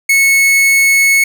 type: tone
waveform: 45% pulse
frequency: 2199 Hz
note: C#7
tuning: 14 cents flat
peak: -7 dBFS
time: 0.09-1.24 s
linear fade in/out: 5 ms
effects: none